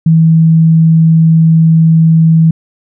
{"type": "tone", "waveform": "sine", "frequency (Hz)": 162.1, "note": "E3", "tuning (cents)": -29, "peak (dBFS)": -3, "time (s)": [0.06, 2.51], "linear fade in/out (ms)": 5, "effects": []}